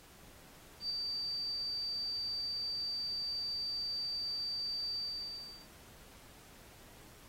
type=tone with ADSR envelope; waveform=sine; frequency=4643 Hz; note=D8; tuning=21 cents flat; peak=-32 dBFS; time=0.8-5.68 s; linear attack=99 ms; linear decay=3 ms; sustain=-3 dB; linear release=710 ms; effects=pink hiss -58 dBFS RMS until 7.28 s + AAC 48 kbps